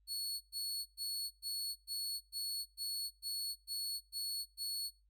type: tone bursts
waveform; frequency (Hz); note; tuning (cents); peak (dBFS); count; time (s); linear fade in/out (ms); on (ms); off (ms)
sawtooth; 4391; C#8; -17; -35; 11; 0.07-4.91; 50; 340; 110
effects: noise-tail reverb RT60 0.3 s tail -21 dB re dry + added 50 Hz sine -68 dBFS peak until 5.09 s